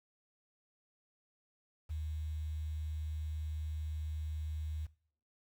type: tone with quantisation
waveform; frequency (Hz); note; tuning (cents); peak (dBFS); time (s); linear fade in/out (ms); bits
sine; 77.4; D#2; -9; -36; 1.89-4.87; 20; 10
effects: noise-tail reverb RT60 0.5 s tail -19 dB re dry